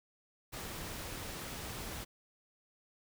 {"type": "noise", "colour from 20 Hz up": "pink", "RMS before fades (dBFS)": -43, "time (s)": [0.52, 2.05], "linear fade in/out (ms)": 20, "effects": []}